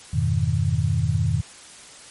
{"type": "chord", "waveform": "sine", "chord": "F half-diminished seventh", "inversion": "none", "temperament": "equal", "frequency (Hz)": [87.31, 103.83, 123.47, 155.56], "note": ["F2", "Ab2", "Cb3", "Eb3"], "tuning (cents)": [0, 0, 0, 0], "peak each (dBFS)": -24, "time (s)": [0.13, 1.41], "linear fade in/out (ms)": 10, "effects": ["white hiss -44 dBFS RMS until 2.1 s", "MP3 48 kbps"]}